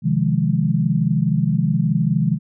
sine chord, F minor seventh, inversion second, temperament equal, 130.81 / 155.56 / 174.61 / 207.7 Hz, C3 / Eb3 / F3 / Ab3, 0 / 0 / 0 / 0 cents, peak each -22 / -19 / -21 / -22 dBFS, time 0.02-2.39 s, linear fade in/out 50 ms, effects none

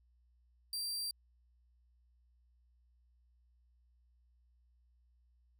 sawtooth tone, 4712 Hz, D8, 5 cents sharp, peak -34 dBFS, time 0.73-1.11 s, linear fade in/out 2 ms, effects added 60 Hz sine -67 dBFS peak until 5.59 s

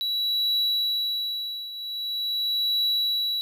triangle tone with tremolo, 3918 Hz, B7, 15 cents flat, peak -19 dBFS, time 0.01-3.41 s, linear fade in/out 0 ms, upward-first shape triangle, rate 0.44 Hz, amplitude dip 80%, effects none

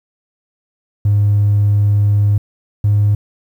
triangle tone pair in turn, 102.7 / 103.35 Hz, G#2 / G#2, -19 / -8 cents, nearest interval unison, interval 11 cents, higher second, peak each -6 dBFS, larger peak neither, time 1.05-2.38 / 2.84-3.15 s, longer first, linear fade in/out 5 ms, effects tanh soft clip ceiling -6 dBFS + 8-bit

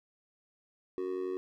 triangle tone with amplitude modulation, 370.8 Hz, F#4, 4 cents sharp, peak -27 dBFS, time 0.98-1.37 s, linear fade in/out 0 ms, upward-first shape sine, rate 91.1 Hz, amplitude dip 80%, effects none

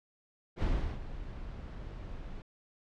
brown noise with ADSR envelope, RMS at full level -28 dBFS, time 0.56-2.42 s, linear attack 69 ms, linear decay 360 ms, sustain -14 dB, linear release 3 ms, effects low-pass 4000 Hz 12 dB/octave

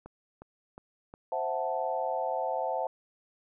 click train, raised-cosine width 1 ms, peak -31 dBFS, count 4, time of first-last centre 0.06-1.139 s, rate 2.78 Hz
sine chord, F# half-diminished seventh, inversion second, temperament equal, 523.3 / 659.3 / 740 / 880 Hz, C5 / E5 / F#5 / A5, 0 / 0 / 0 / 0 cents, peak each -34 dBFS, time 1.32-2.87 s, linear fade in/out 2 ms
effects none

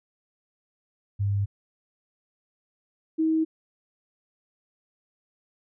sine tone pair in turn, 100.4 / 318.8 Hz, G2 / D#4, +42 / +42 cents, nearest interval octave + minor sixth, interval 2000 cents, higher second, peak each -22 / -20 dBFS, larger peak second, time 1.19-1.46 / 3.18-3.45 s, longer neither, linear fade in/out 20 ms, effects none

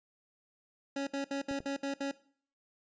25% pulse tone bursts, 277.2 Hz, C#4, in tune, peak -29 dBFS, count 7, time 0.96-2.114 s, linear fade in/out 5 ms, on 110 ms, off 64 ms
clicks, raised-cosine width 2 ms, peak -30 / -30 dBFS, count 2, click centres 1.512 / 1.604 s
effects noise-tail reverb RT60 0.5 s tail -18 dB re dry + resampled to 16000 Hz

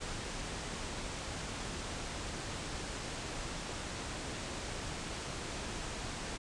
pink low-pass noise, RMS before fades -41 dBFS, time 0-6.38 s, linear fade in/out 20 ms, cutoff 9000 Hz, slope 48 dB/octave, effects resampled to 24000 Hz

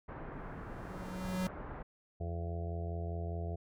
pink low-pass noise, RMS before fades -44 dBFS, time 0.08-1.83 s, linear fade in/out 10 ms, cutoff 1600 Hz, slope 24 dB/octave
square tone with exponential growth, 185 Hz, F#3, in tune, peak -31 dBFS, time 0.32-1.47 s, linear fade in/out 2 ms, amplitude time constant 250 ms
harmonic tone, 84.9 Hz, F2, 48 cents flat, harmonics 1 / 2 / 4 / 5 / 6 / 7 / 8 / 9, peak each -36 / -44 / -49 / -47 / -54 / -53 / -46 / -58 dBFS, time 2.2-3.56 s, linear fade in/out 10 ms
effects MP3 96 kbps

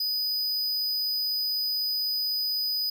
square tone, 4978 Hz, D#8, in tune, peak -26 dBFS, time 0-2.9 s, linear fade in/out 5 ms, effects 11-bit

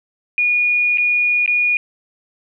sine tone with dropouts, 2445 Hz, D#7, 31 cents flat, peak -13 dBFS, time 0.38-1.77 s, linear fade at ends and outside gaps 1 ms, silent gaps 0.974-0.982 / 1.461-1.477 s, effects none

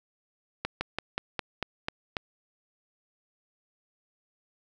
slowing click train, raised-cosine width 0.3 ms, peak -13 dBFS, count 8, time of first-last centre 0.65-2.168 s, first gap 160 ms, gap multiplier 1.1, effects none

